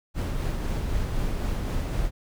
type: noise with tremolo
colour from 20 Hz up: brown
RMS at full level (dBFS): -26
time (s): 0.14-2.11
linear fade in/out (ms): 50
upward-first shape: sine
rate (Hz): 3.9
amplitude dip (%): 25
effects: none